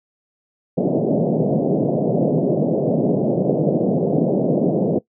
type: band-pass noise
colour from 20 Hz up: pink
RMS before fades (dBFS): -18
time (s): 0.77-4.99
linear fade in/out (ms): 10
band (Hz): 140 to 640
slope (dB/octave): 48
effects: noise-tail reverb RT60 0.1 s tail -19 dB re dry